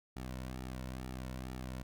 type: tone with flanger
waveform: sawtooth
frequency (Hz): 63.8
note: C2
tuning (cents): -43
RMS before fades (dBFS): -43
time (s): 0.16-1.83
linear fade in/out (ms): 5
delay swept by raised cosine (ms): 1.9 to 2.5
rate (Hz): 2.2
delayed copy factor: -0.6
effects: none